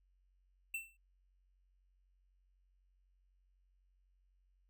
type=tone with exponential decay; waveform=square; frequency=2683 Hz; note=E7; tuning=30 cents sharp; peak=-36 dBFS; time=0.74-0.97 s; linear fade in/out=5 ms; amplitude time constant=48 ms; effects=added 46 Hz sine -70 dBFS peak until 4.69 s